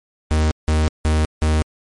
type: tone bursts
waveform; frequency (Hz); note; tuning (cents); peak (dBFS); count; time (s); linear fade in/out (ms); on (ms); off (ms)
45% pulse; 77.7; D#2; -2; -14; 4; 0.31-1.62; 0; 200; 170
effects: MP3 48 kbps